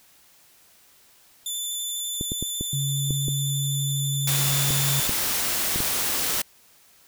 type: tone with vibrato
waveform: 15% pulse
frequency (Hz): 3520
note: A7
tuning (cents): 0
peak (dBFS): -21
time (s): 1.46-5.07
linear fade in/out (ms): 2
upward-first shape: square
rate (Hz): 12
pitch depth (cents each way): 11
type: clicks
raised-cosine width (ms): 3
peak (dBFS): -16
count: 10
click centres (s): 2.211 / 2.319 / 2.426 / 2.61 / 3.107 / 3.283 / 4.706 / 5.094 / 5.76 / 5.804
type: tone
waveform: sine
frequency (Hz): 138.59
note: C#3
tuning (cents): 0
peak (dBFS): -24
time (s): 2.73-5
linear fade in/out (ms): 2
type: noise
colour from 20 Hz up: white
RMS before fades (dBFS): -25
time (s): 4.27-6.42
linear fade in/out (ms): 5
effects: white hiss -56 dBFS RMS until 7.07 s